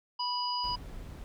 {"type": "harmonic tone", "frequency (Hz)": 984, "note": "B5", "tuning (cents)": -7, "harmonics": [1, 3, 5], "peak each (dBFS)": [-32, -41, -34], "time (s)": [0.19, 0.76], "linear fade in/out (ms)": 10}
{"type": "noise", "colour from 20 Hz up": "brown", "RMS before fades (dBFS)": -43, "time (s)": [0.64, 1.24], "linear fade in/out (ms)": 0}
{"effects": []}